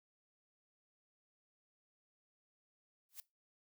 blue noise with exponential growth, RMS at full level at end -44 dBFS, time 3.09-3.2 s, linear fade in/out 1 ms, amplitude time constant 22 ms, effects noise-tail reverb RT60 0.2 s tail -19 dB re dry

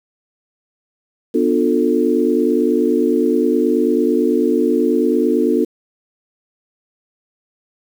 sine chord, B half-diminished seventh, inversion none, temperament just, 246.9 / 296.3 / 355.6 / 444.5 Hz, B3 / D4 / F4 / A4, 0 / +15 / +31 / +18 cents, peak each -18 dBFS, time 1.34-5.65 s, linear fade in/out 10 ms, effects 7-bit

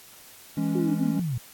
triangle chord, C# minor, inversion first, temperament equal, 164.81 / 207.7 / 277.2 Hz, E3 / G#3 / C#4, 0 / 0 / 0 cents, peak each -26 / -27 / -25 dBFS, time 0.57-1.2 s, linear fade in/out 5 ms
sine linear sweep, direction down, 370 to 110 Hz, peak -25 dBFS, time 0.75-1.38 s, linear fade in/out 5 ms
effects white hiss -49 dBFS RMS until 1.53 s + AAC 64 kbps

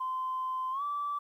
sine tone with pitch glide, 1033 to 1159.5 Hz, C6 to D6, -22 to -22 cents, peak -30 dBFS, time 0-1.19 s, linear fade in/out 10 ms, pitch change +200 cents, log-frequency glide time 0.71-0.83 s, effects tanh soft clip ceiling -26 dBFS + 11-bit

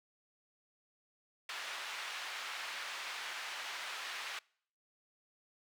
white band-pass noise, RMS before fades -43 dBFS, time 1.49-4.39 s, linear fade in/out 2 ms, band 970 to 2900 Hz, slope 12 dB/octave, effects noise-tail reverb RT60 0.6 s tail -26 dB re dry

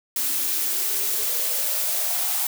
blue noise with high-pass filter sweep, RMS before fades -24 dBFS, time 0.16-2.47 s, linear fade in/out 2 ms, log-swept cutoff 250 to 810 Hz, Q 5.8, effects none

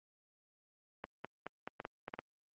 clicks, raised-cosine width 0.5 ms, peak -25 dBFS, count 9, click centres 1.041 / 1.246 / 1.466 / 1.675 / 1.801 / 1.851 / 2.081 / 2.139 / 2.19 s, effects high-pass 150 Hz 12 dB/octave + Opus 24 kbps

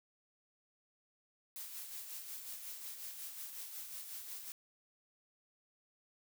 blue noise with tremolo, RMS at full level -45 dBFS, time 1.56-4.52 s, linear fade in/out 0 ms, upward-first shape sine, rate 5.5 Hz, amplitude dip 45%, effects none

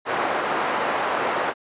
pink band-pass noise, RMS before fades -24 dBFS, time 0.05-1.54 s, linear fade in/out 50 ms, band 540 to 1500 Hz, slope 12 dB/octave, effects resampled to 8000 Hz

